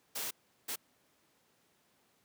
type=noise bursts at uneven times; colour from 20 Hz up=white; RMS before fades=-38 dBFS; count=2; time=0.15-0.31 / 0.68-0.76 s; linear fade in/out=10 ms; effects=pink hiss -71 dBFS RMS until 2.24 s + high-pass 150 Hz 12 dB/octave